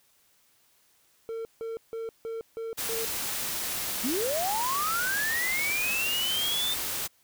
triangle tone bursts, 453.3 Hz, A#4, 48 cents flat, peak -30 dBFS, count 6, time 1.29-3.05 s, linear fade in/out 0 ms, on 160 ms, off 160 ms
white noise, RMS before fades -32 dBFS, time 2.77-7.08 s, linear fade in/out 20 ms
sine linear sweep, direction up, 211.5 to 3624 Hz, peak -27 dBFS, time 4.03-6.75 s, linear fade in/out 20 ms
effects white hiss -65 dBFS RMS until 7.23 s

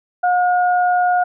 sine tone pair together, 719 / 1438 Hz, F#5 / F#6, -50 / -50 cents, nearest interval octave, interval 1200 cents, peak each -13 / -22 dBFS, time 0.23-1.24 s, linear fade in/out 10 ms, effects none

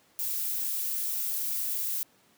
violet noise, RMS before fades -31 dBFS, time 0.19-2.03 s, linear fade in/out 0 ms, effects pink hiss -63 dBFS RMS until 2.37 s + high-pass 150 Hz 12 dB/octave

